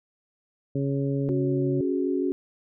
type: harmonic tone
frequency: 138.59 Hz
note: C#3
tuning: in tune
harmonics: 1 / 2 / 3 / 4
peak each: -26 / -28 / -31 / -36 dBFS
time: 0.75-1.81 s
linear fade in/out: 5 ms
type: chord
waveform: sine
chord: C# suspended fourth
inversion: none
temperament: just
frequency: 277.2 / 369.6 / 415.8 Hz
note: C#4 / F#4 / G#4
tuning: 0 / -2 / +2 cents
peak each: -26 / -26 / -32 dBFS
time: 1.29-2.32 s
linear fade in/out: 0 ms
effects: none